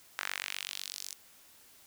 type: tone with high-pass filter sweep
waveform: sawtooth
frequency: 48 Hz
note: G1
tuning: 36 cents flat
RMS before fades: -40 dBFS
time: 0.18-1.13 s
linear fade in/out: 0 ms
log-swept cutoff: 1500 to 6000 Hz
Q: 1.8
effects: white hiss -59 dBFS RMS until 1.86 s